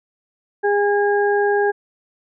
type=harmonic tone; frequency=408.2 Hz; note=G#4; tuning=30 cents flat; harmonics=1 / 2 / 4; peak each=-16 / -21 / -23 dBFS; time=0.63-1.72 s; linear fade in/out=20 ms; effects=none